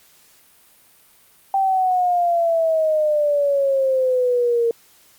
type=exponential sweep; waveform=sine; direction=down; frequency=784 to 461.2 Hz; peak=-15 dBFS; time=1.54-4.71 s; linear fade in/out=2 ms; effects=white hiss -53 dBFS RMS until 5.18 s + Opus 48 kbps